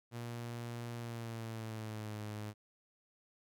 sawtooth tone with pitch glide, 118.4 to 106.09 Hz, A#2 to G#2, +27 to +37 cents, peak -37 dBFS, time 0.11-2.54 s, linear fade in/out 50 ms, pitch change -190 cents, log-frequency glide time 0.96-2.19 s, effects none

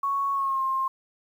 sine tone with pitch glide, 1108.7 to 1062.3 Hz, C#6 to C6, 0 to +26 cents, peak -23 dBFS, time 0.03-0.88 s, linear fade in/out 5 ms, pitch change -74 cents, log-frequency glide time 0.33-0.62 s, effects 9-bit

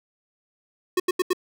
square tone bursts, 364.7 Hz, F#4, 25 cents flat, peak -19 dBFS, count 4, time 0.97-1.332 s, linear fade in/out 5 ms, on 29 ms, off 82 ms, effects none

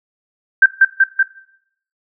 sine tone with echo, 1568 Hz, G6, in tune, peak -3 dBFS, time 0.62-0.66 s, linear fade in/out 5 ms, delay 190 ms, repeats 3, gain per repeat -2 dB, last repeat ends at 1.23 s, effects noise-tail reverb RT60 0.7 s tail -17 dB re dry

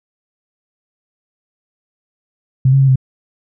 sine tone with pitch steps, 131.2 / 136.1 / 135.2 / 130.9 Hz, C3 / C#3 / C#3 / C3, +5 / -31 / -43 / +1 cents, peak -7 dBFS, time 2.65-2.958 s, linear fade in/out 5 ms, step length 77 ms, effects none

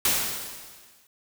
white noise with exponential decay, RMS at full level -21 dBFS, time 0.05-1.07 s, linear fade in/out 2 ms, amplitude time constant 220 ms, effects none

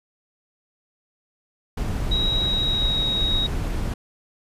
brown noise, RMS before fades -25 dBFS, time 1.77-3.94 s, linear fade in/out 5 ms
sine tone with pitch glide, 3832 to 3795 Hz, A#7 to A#7, +47 to +30 cents, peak -21 dBFS, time 2.11-3.47 s, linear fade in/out 10 ms, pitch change -17 cents, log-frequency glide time 2.42-3.07 s
effects resampled to 32000 Hz

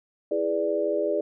sine chord, E dominant seventh, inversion none, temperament equal, 329.6 / 415.3 / 493.9 / 587.3 Hz, E4 / G#4 / B4 / D5, 0 / 0 / 0 / 0 cents, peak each -30 / -27 / -32 / -26 dBFS, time 0.31-1.21 s, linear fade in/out 5 ms, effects none

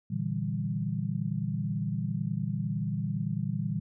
sine chord, E half-diminished seventh, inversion second, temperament equal, 116.54 / 146.83 / 164.81 / 196 Hz, Bb2 / D3 / E3 / G3, 0 / 0 / 0 / 0 cents, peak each -34 dBFS, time 0.1-3.8 s, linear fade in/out 10 ms, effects none

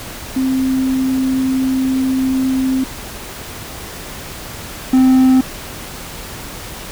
sine / triangle tone pair in turn, 262.2 / 259.6 Hz, C4 / C4, +4 / -13 cents, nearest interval unison, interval 17 cents, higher first, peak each -13 / -5 dBFS, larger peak second, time 0.36-2.84 / 4.93-5.41 s, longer first, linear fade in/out 5 ms, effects pink hiss -30 dBFS RMS until 6.91 s

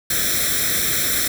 white noise with comb filter, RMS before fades -20 dBFS, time 0.1-1.28 s, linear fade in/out 5 ms, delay 0.53 ms, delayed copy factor +0.9, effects none

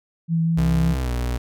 sine tone with vibrato, 164.7 Hz, E3, 1 cent flat, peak -17 dBFS, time 0.28-0.96 s, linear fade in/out 50 ms, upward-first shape sine, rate 5.4 Hz, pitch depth 12 cents each way
35% pulse tone with pitch glide, 65.41 to 60.68 Hz, C2 to B1, 0 to -30 cents, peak -20 dBFS, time 0.57-1.38 s, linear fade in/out 10 ms, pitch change -130 cents, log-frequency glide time 0.99-1.11 s
effects none

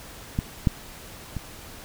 clicks, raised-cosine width 5 ms, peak -11 / -6 / -18 dBFS, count 3, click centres 0.389 / 0.672 / 1.367 s, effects pink hiss -43 dBFS RMS until 1.84 s

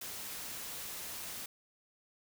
white noise, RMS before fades -43 dBFS, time 0.01-1.46 s, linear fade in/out 5 ms, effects none

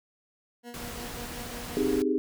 20% pulse tone with tremolo, 239.8 Hz, A#3, 49 cents sharp, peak -34 dBFS, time 0.63-2 s, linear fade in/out 50 ms, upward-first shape sine, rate 5.6 Hz, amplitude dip 65%
pink noise, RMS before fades -39 dBFS, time 0.74-2.02 s, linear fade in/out 0 ms
sine chord, Ab major seventh, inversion first, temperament equal, 261.6 / 311.1 / 392 / 415.3 Hz, C4 / Eb4 / G4 / Ab4, 0 / 0 / 0 / 0 cents, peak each -29 dBFS, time 1.77-2.18 s, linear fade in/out 0 ms
effects none

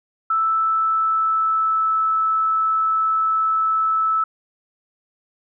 sine tone with pitch glide, 1318.5 to 1308.6 Hz, E6 to E6, 0 to -13 cents, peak -16 dBFS, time 0.3-4.24 s, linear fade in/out 5 ms, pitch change -13 cents, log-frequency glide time 0.44-2.02 s, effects none

